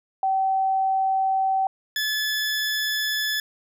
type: tone pair in turn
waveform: sine / 20% pulse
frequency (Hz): 768 / 1724.1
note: G5 / A6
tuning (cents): -36 / -36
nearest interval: octave + major second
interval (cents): 1400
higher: second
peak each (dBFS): -19 / -18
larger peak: second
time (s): 0.23-1.67 / 1.96-3.4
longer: neither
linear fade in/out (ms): 2
effects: none